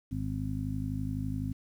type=harmonic tone; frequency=51.91 Hz; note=G#1; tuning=in tune; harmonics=1 / 2 / 3 / 4 / 5; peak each=-39 / -35 / -38 / -43 / -36 dBFS; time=0.11-1.53 s; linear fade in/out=10 ms; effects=10-bit